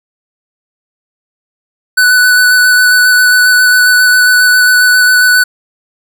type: tone with vibrato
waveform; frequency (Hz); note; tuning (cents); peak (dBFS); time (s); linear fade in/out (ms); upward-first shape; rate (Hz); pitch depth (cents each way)
square; 1491; F#6; +13; -5; 1.97-5.44; 10; square; 7.4; 11
effects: none